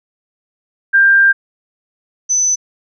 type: tone pair in turn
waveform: sine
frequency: 1590 / 6034 Hz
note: G6 / F#8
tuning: +24 / +33 cents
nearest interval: octave + major seventh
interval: 2309 cents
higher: second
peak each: -6 / -11 dBFS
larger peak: first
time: 0.93-1.33 / 2.29-2.56 s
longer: first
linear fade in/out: 20 ms
effects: none